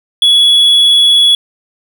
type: tone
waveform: triangle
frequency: 3379 Hz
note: G#7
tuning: 29 cents sharp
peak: -3 dBFS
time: 0.22-1.35 s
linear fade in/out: 2 ms
effects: none